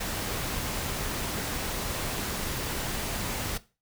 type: noise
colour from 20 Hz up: pink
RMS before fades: -32 dBFS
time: 0-3.58 s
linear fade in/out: 10 ms
effects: noise-tail reverb RT60 0.3 s tail -17 dB re dry